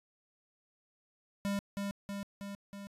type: tone with echo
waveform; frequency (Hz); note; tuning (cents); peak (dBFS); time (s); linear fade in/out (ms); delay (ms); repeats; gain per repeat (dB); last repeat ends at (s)
square; 200; G3; +35; -32; 1.45-1.59; 0; 320; 4; -3; 2.87
effects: resampled to 32000 Hz